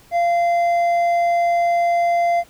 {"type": "tone with hard clipping", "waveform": "sine", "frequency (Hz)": 690, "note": "F5", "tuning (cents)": -21, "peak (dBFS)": -16, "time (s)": [0.11, 2.44], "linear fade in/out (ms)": 50, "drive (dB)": 5, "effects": ["pink hiss -50 dBFS RMS until 2.49 s"]}